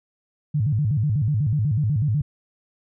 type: tone with vibrato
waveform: sine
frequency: 126.4 Hz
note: B2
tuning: 41 cents sharp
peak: -18 dBFS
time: 0.54-2.22 s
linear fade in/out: 10 ms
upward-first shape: square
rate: 8.1 Hz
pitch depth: 290 cents each way
effects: none